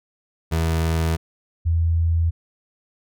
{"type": "tone pair in turn", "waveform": ["30% pulse", "sine"], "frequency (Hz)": [81.5, 83.02], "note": ["E2", "E2"], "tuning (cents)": [-19, 13], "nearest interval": "unison", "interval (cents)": 32, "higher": "second", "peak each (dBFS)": -16, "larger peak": "neither", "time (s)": [[0.51, 1.17], [1.65, 2.31]], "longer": "neither", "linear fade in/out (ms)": 20, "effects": []}